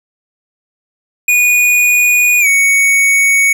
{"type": "tone with pitch glide", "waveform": "square", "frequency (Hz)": [2459, 2229], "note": ["D#7", "C#7"], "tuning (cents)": [-21, 9], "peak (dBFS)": -8, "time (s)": [1.28, 3.53], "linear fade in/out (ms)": 5, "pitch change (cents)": -170, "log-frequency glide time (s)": [2.4, 2.47], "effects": []}